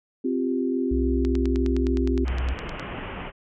sine chord, C suspended fourth, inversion none, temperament just, 261.6 / 348.8 / 392.4 Hz, C4 / F4 / G4, 0 / -2 / +2 cents, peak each -24 / -28 / -29 dBFS, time 0.24-2.25 s, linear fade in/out 10 ms
sine tone, 63.7 Hz, C2, 46 cents flat, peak -23 dBFS, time 0.91-2.54 s, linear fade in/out 5 ms
click train, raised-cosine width 0.2 ms, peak -19 dBFS, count 16, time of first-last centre 1.25-2.796 s, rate 9.7 Hz
pink low-pass noise, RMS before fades -34 dBFS, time 2.24-3.32 s, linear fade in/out 50 ms, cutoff 3100 Hz, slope 96 dB/octave
effects none

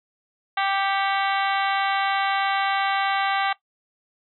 harmonic tone with a mistuned harmonic, 392.3 Hz, G4, 1 cent sharp, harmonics 2 / 3 / 4 / 5 / 6 / 7 / 8 / 9 / 10, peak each -23 / -27 / -29 / -31 / -33 / -34 / -35 / -36 / -37 dBFS, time 0.57-3.53 s, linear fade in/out 5 ms, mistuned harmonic 6, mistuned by -83 cents, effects noise-tail reverb RT60 0.1 s tail -17 dB re dry

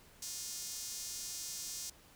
sawtooth tone with high-pass filter, 355.8 Hz, F4, 32 cents sharp, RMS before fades -43 dBFS, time 0.22-1.9 s, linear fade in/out 5 ms, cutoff 6000 Hz, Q 2, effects pink hiss -61 dBFS RMS until 2.15 s

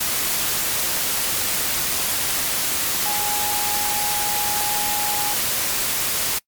sine tone in noise, 830.6 Hz, G#5, in tune, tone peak -26 dBFS, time 3.05-5.34 s, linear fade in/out 10 ms, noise white, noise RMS -22 dBFS, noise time 0-6.39 s, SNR -7 dB, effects noise-tail reverb RT60 0.1 s tail -24 dB re dry + MP3 96 kbps

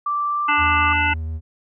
sine tone with pitch glide, 1171 to 1183.9 Hz, D6 to D6, -5 to +14 cents, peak -19 dBFS, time 0.06-0.93 s, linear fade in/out 5 ms, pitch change +19 cents, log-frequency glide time 0.28-0.54 s
harmonic tone, 293.7 Hz, D4, in tune, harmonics 1 / 3 / 5 / 7 / 9 / 10, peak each -31 / -22 / -22 / -23 / -22 / -33 dBFS, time 0.48-1.14 s, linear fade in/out 10 ms
triangle tone with vibrato, 79.6 Hz, D#2, 40 cents sharp, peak -22 dBFS, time 0.57-1.41 s, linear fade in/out 50 ms, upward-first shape triangle, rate 8.5 Hz, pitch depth 20 cents each way
effects none

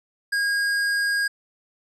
sine tone with hard clipping, 1630 Hz, G#6, 33 cents flat, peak -22 dBFS, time 0.32-1.28 s, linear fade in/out 10 ms, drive 15 dB, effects low-pass 11000 Hz 12 dB/octave

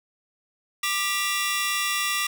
sawtooth tone cluster, 1186 / 1956 / 2758 / 3428 Hz, D6 / B6 / F7 / A7, +17 / -17 / -22 / -46 cents, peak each -25 / -25 / -25 / -30 dBFS, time 0.83-2.27 s, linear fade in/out 5 ms, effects none

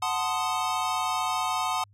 square chord, F# diminished seventh, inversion none, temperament equal with one note detuned, 740 / 880 / 1035.1 / 1244.5 Hz, F#5 / A5 / C6 / Eb6, 0 / 0 / -19 / 0 cents, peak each -32 dBFS, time 0.02-1.84 s, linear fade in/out 5 ms, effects added 101 Hz sine -55 dBFS peak until 1.93 s + low-pass 11000 Hz 12 dB/octave

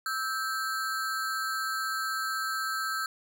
square ring-modulated tone, 1439 Hz, F#6, 49 cents flat, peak -27 dBFS, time 0.06-3.06 s, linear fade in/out 2 ms, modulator 132 Hz, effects none

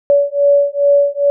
sine beating tone pair, 568 / 570.4 Hz, C#5 / C#5, +42 / +49 cents, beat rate 2.4 Hz, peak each -12 dBFS, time 0.1-1.3 s, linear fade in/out 0 ms, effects none

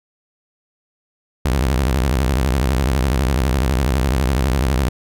sawtooth tone with vibrato, 65.41 Hz, C2, in tune, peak -11 dBFS, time 1.45-4.89 s, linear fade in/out 5 ms, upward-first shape sine, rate 12 Hz, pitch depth 220 cents each way, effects none

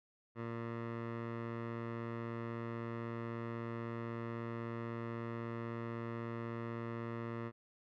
15% pulse tone with low-pass filter, 116.2 Hz, A#2, 5 cents flat, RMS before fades -42 dBFS, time 0.35-7.52 s, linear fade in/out 50 ms, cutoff 1700 Hz, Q 1.3, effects none

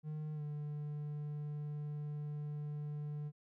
triangle tone with pitch glide, 153 to 148.3 Hz, D#3 to D3, -29 to +17 cents, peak -37 dBFS, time 0.03-3.32 s, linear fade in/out 50 ms, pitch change -54 cents, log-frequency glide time 0.34-0.42 s, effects none

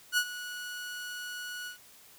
sawtooth tone with ADSR envelope, 1465 Hz, F#6, 18 cents flat, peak -19 dBFS, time 0.12-1.78 s, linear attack 54 ms, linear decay 66 ms, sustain -15 dB, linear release 110 ms, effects white hiss -56 dBFS RMS until 2.18 s

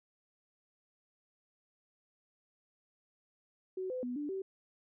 sine tone with pitch steps, 374.1 / 508 / 246.9 / 293.4 / 384.1 Hz, F#4 / B4 / B3 / D4 / G4, +19 / +49 / 0 / -2 / -35 cents, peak -35 dBFS, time 3.77-4.42 s, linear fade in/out 5 ms, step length 130 ms, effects none

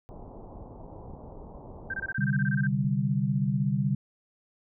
pink low-pass noise, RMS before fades -44 dBFS, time 0.09-2.13 s, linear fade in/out 0 ms, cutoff 960 Hz, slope 48 dB/octave
click train, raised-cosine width 5 ms, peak -32 dBFS, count 4, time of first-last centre 0.28-2.844 s, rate 1.17 Hz
sine tone bursts, 1568 Hz, G6, in tune, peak -29 dBFS, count 13, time 1.9-2.671 s, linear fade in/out 5 ms, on 39 ms, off 22 ms
sine chord, C suspended second, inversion none, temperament equal, 130.81 / 146.83 / 196 Hz, C3 / D3 / G3, 0 / 0 / 0 cents, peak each -28 dBFS, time 2.18-3.95 s, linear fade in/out 5 ms
effects none

